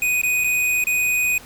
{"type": "tone with dropouts", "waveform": "square", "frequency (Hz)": 2489, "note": "D#7", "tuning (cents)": 0, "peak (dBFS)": -18, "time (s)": [0.02, 1.38], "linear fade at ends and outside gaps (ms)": 2, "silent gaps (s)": [[0.216, 0.234], [0.439, 0.443], [0.84, 0.869]], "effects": ["pink hiss -43 dBFS RMS until 1.45 s"]}